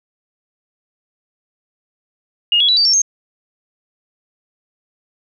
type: tone with pitch steps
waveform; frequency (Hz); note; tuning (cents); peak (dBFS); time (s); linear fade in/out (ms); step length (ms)
sine; 2853 / 3354 / 3943 / 4635 / 5448 / 6405; F7 / G#7 / B7 / D8 / F8 / G8; +36 / +16 / -4 / -24 / -44 / +36; -10; 2.52-3.018; 2; 83
effects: none